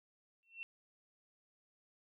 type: tone with exponential growth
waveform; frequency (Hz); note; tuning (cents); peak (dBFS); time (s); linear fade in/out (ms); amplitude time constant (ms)
sine; 2705; E7; +44; -39; 0.43-0.63; 0; 43
effects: none